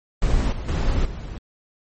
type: noise with level steps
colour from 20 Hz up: brown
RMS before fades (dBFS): -19 / -29 / -20 / -31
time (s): 0.22-1.38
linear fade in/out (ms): 2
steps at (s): 0.52 / 0.68 / 1.05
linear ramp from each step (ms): 5
effects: MP3 32 kbps